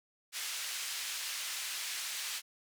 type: band-pass noise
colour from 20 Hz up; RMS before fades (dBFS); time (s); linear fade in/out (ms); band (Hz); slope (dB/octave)
pink; -39; 0.32-2.42; 50; 2300 to 11000; 12
effects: none